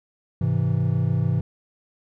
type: chord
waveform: triangle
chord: Ab augmented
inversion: none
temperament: equal with one note detuned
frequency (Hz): 103.83 / 130.81 / 163.68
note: Ab2 / C3 / E3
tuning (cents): 0 / 0 / -12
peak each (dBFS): -22 / -21 / -22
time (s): 0.41-1.41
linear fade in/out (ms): 5
effects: none